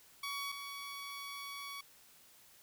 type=tone pair in turn; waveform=15% pulse; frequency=1126 / 1126 Hz; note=C#6 / C#6; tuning=+27 / +27 cents; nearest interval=unison; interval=0 cents; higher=neither; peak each=-32 / -37 dBFS; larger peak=first; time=0.23-0.52 / 0.52-1.81 s; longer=second; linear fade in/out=5 ms; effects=white hiss -62 dBFS RMS until 2.62 s